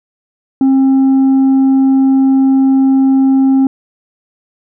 sine tone with tanh clipping, 267.5 Hz, C4, 38 cents sharp, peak -7 dBFS, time 0.61-3.67 s, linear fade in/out 2 ms, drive 3 dB, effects none

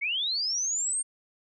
sine linear sweep, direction up, 2136 to 8740 Hz, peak -26 dBFS, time 0.01-1.03 s, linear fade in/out 20 ms, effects none

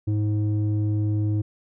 square tone with low-pass filter, 105.6 Hz, G#2, 29 cents sharp, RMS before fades -23 dBFS, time 0.07-1.42 s, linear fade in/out 10 ms, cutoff 250 Hz, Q 3, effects none

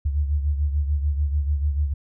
sine beating tone pair, 72 / 78.8 Hz, D2 / D#2, -34 / +23 cents, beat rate 6.8 Hz, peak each -20 / -28 dBFS, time 0.05-1.94 s, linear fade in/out 10 ms, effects none

